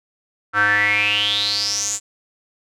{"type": "tone with band-pass filter sweep", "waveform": "square", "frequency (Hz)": 103.2, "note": "G#2", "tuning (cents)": -10, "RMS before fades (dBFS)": -19, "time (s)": [0.53, 2], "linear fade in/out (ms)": 50, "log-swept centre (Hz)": [1400, 7500], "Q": 9.7, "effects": []}